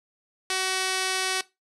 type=tone with low-pass filter; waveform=5% pulse; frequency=376.2 Hz; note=F#4; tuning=29 cents sharp; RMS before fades=-27 dBFS; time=0.5-1.41 s; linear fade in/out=2 ms; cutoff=7900 Hz; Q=6.6; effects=noise-tail reverb RT60 0.2 s tail -18 dB re dry